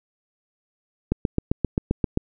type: click train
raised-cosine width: 3 ms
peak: -7 dBFS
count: 9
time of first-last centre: 1.12-2.174 s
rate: 7.59 Hz
effects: none